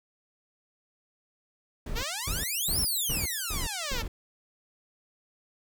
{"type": "noise bursts", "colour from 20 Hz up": "brown", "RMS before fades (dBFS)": -33, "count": 6, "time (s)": [1.86, 4.08], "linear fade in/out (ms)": 5, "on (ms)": 170, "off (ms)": 240}
{"type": "exponential two-way sweep", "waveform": "5% pulse", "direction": "up then down", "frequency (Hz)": [428, 5588, 428], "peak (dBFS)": -20, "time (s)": [1.95, 4.03], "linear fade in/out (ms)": 20, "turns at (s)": 2.8}
{"effects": []}